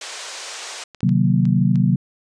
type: band-pass noise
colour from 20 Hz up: white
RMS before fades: -33 dBFS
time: 0.01-0.84 s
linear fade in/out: 5 ms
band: 440 to 7500 Hz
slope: 24 dB/octave
type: clicks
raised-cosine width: 0.2 ms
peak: -23 dBFS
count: 5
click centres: 0.947 / 1.006 / 1.092 / 1.454 / 1.757 s
type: chord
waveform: sine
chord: C half-diminished seventh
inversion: none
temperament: equal with one note detuned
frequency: 130.81 / 152.89 / 185 / 233.1 Hz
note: C3 / Eb3 / Gb3 / Bb3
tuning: 0 / -30 / 0 / 0 cents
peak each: -18 / -21 / -17 / -22 dBFS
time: 1.03-1.96 s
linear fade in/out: 2 ms
effects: resampled to 22050 Hz